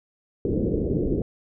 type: low-pass noise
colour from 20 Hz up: white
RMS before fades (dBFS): -24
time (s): 0.45-1.22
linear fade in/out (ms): 2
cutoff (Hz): 470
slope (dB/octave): 48
effects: none